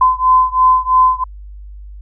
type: beating tone pair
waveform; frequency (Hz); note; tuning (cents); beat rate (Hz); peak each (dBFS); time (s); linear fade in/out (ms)
sine; 1022 / 1025; C6 / C6; -41 / -36; 3; -11 / -12; 0.01-1.24; 5
effects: added 50 Hz sine -30 dBFS peak until 2.01 s